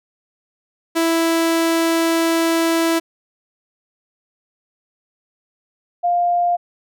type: tone pair in turn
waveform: sawtooth / sine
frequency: 330 / 701.3 Hz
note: E4 / F5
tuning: +2 / +7 cents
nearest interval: octave + minor second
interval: 1305 cents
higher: second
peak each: -11 / -14 dBFS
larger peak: first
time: 0.95-3 / 6.03-6.57 s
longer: first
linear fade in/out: 20 ms
effects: none